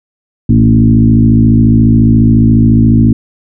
sine tone with frequency modulation, 172.6 Hz, F3, 20 cents flat, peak -3 dBFS, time 0.49-3.13 s, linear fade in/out 5 ms, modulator 54.3 Hz, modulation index 2, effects none

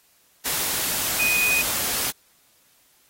sine tone in noise, 2489 Hz, D#7, in tune, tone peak -19 dBFS, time 1.19-1.62 s, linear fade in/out 10 ms, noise white, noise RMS -25 dBFS, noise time 0.45-2.11 s, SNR +3 dB, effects white hiss -60 dBFS RMS until 3.09 s + AAC 48 kbps

